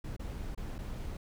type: noise with dropouts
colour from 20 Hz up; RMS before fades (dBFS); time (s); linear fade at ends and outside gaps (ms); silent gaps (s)
brown; -39; 0.04-1.17; 5; 0.165-0.194 / 0.549-0.575 / 0.783-0.787
effects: none